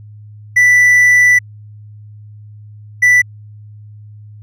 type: tone bursts at uneven times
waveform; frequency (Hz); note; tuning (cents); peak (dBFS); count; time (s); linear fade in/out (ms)
triangle; 1975.5; B6; 0; -4; 2; 0.56-1.39 / 3.02-3.22; 10
effects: added 105 Hz sine -33 dBFS peak until 4.42 s